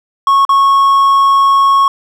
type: tone with dropouts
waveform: triangle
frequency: 1100 Hz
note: C#6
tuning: 14 cents flat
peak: -4 dBFS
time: 0.27-1.88 s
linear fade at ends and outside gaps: 2 ms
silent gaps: 0.451-0.492 s
effects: none